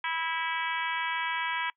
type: harmonic tone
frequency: 326.8 Hz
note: E4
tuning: 15 cents flat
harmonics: 3 / 4 / 5 / 6 / 7 / 8 / 9 / 10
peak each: -33 / -40 / -35 / -37 / -36 / -42 / -44 / -41 dBFS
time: 0.04-1.7 s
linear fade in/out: 2 ms
effects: noise-tail reverb RT60 0.1 s tail -24 dB re dry